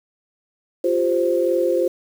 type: chord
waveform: sine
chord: F suspended second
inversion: none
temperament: equal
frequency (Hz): 349.2 / 392 / 523.3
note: F4 / G4 / C5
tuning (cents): 0 / 0 / 0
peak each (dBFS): -20 / -24 / -19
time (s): 0.84-1.88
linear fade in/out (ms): 5
effects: 7-bit